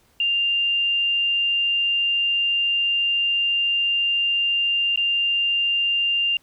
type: tone with dropouts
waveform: sine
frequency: 2794 Hz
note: F7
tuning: in tune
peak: -18 dBFS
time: 0.2-6.37 s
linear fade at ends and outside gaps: 2 ms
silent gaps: 4.96-4.974 s
effects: pink hiss -60 dBFS RMS until 6.42 s